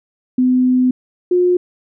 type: tone pair in turn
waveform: sine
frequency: 253.4 / 358.4 Hz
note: B3 / F4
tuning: +45 / +45 cents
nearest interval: tritone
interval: 600 cents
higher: second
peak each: -10 dBFS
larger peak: neither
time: 0.38-0.91 / 1.31-1.57 s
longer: first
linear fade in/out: 5 ms
effects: none